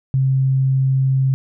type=tone; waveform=sine; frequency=133.2 Hz; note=C3; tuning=31 cents sharp; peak=-13 dBFS; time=0.14-1.34 s; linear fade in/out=0 ms; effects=none